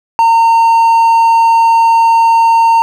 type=tone; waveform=triangle; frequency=915 Hz; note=A#5; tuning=32 cents flat; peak=-3 dBFS; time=0.19-2.82 s; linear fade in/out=0 ms; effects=none